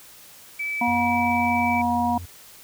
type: tone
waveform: sine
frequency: 2306 Hz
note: D7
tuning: 32 cents flat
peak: -25 dBFS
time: 0.59-1.82 s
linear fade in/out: 10 ms
type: harmonic tone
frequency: 239.5 Hz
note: A#3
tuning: 47 cents sharp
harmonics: 1 / 3 / 4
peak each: -24 / -24 / -24 dBFS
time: 0.81-2.18 s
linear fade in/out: 5 ms
type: tone with pitch glide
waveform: triangle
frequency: 90 to 87.94 Hz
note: F#2 to F2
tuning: -47 to +13 cents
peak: -32 dBFS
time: 0.87-2.26 s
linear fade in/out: 10 ms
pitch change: -40 cents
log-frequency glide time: 1.07-1.38 s
effects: white hiss -47 dBFS RMS until 2.63 s